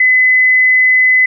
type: tone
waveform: sine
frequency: 2020 Hz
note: B6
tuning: 39 cents sharp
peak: -6 dBFS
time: 0-1.26 s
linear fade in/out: 5 ms
effects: none